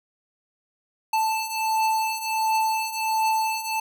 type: beating tone pair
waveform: square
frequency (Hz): 880 / 881.4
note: A5 / A5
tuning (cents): 0 / +3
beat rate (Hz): 1.4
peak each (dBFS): -28 / -24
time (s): 1.13-3.8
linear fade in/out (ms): 5
effects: none